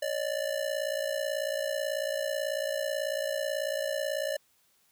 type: ring-modulated tone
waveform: square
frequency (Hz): 587.3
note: D5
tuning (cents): 0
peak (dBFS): -27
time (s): 0.02-4.37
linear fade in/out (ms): 5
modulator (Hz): 29.1
effects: white hiss -68 dBFS RMS until 4.91 s